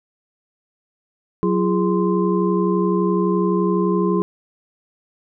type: tone cluster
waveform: sine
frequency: 184.5 / 341.4 / 413.2 / 1041 Hz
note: F#3 / F4 / G#4 / C6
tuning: -5 / -39 / -9 / -9 cents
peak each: -19 / -21 / -21 / -26 dBFS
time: 1.43-4.22 s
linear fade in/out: 0 ms
effects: none